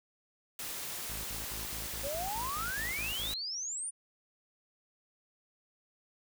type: noise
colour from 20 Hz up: white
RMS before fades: -40 dBFS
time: 0.59-3.34 s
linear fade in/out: 2 ms
type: tone bursts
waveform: sawtooth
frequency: 53.8 Hz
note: A1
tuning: 38 cents flat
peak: -39 dBFS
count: 11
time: 1.09-3.34 s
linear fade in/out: 5 ms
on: 150 ms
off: 60 ms
type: exponential sweep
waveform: sine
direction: up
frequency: 534 to 9650 Hz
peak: -35 dBFS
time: 2.03-3.91 s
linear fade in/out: 20 ms
effects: none